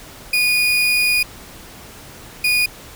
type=tone bursts at uneven times; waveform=35% pulse; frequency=2458 Hz; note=D#7; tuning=22 cents flat; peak=-12 dBFS; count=2; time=0.33-1.23 / 2.44-2.66 s; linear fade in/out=5 ms; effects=pink hiss -39 dBFS RMS until 2.95 s